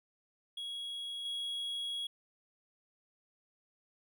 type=tone with level steps; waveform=triangle; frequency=3322 Hz; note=G#7; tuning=in tune; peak=-37 / -34 dBFS; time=0.57-2.07 s; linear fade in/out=5 ms; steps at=1.25 s; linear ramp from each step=5 ms; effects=none